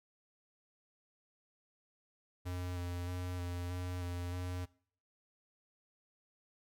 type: tone with vibrato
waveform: square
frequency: 89.1 Hz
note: F2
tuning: 35 cents sharp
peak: -38 dBFS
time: 2.45-4.66 s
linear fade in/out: 20 ms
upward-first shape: square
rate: 1.6 Hz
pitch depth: 17 cents each way
effects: noise-tail reverb RT60 0.5 s tail -21 dB re dry